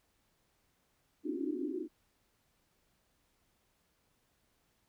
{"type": "band-pass noise", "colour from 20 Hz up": "pink", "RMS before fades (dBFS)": -37, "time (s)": [1.23, 1.89], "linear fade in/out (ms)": 50, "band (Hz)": [260, 380], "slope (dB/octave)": 96, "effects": ["pink hiss -75 dBFS RMS until 4.88 s"]}